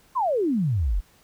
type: exponential sweep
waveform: sine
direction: down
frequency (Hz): 1108.7 to 38.89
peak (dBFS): -20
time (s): 0.15-1.01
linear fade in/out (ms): 20
effects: pink hiss -58 dBFS RMS until 1.23 s